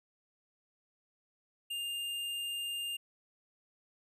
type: tone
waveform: square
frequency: 2807 Hz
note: F7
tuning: 8 cents sharp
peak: -36 dBFS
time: 1.7-2.97 s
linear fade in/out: 10 ms
effects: resampled to 32000 Hz